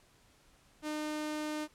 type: tone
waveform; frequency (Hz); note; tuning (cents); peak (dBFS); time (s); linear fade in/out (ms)
sawtooth; 304; D#4; -40; -31; 0.82-1.68; 50
effects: pink hiss -65 dBFS RMS until 1.74 s + low-pass 11000 Hz 12 dB/octave